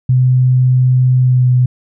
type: tone with pitch glide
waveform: sine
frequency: 127.5 to 125.6 Hz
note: C3 to B2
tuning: -44 to +30 cents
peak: -7 dBFS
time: 0.09-1.66 s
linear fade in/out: 5 ms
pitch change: -26 cents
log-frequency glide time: 1.2-1.5 s
effects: none